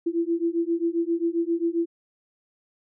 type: beating tone pair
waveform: sine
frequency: 332.8 / 340.3 Hz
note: E4 / F4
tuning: +17 / -45 cents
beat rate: 7.5 Hz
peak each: -25 dBFS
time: 0.06-1.86 s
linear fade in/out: 10 ms
effects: none